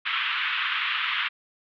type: band-pass noise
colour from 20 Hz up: white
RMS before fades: -27 dBFS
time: 0.05-1.29 s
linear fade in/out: 20 ms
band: 1100 to 3300 Hz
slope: 48 dB/octave
effects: none